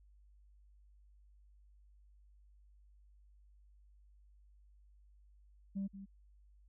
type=tone with echo; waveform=sine; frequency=196 Hz; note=G3; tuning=in tune; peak=-34 dBFS; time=5.75-5.88 s; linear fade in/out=20 ms; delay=180 ms; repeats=1; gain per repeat=-12 dB; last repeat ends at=6.06 s; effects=tanh soft clip ceiling -33 dBFS + added 50 Hz sine -61 dBFS peak until 6.68 s